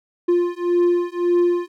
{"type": "beating tone pair", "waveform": "triangle", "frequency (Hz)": [349.2, 351], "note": ["F4", "F4"], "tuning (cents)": [0, 9], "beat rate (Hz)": 1.8, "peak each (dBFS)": -17, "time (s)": [0.28, 1.68], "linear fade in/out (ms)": 10, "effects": []}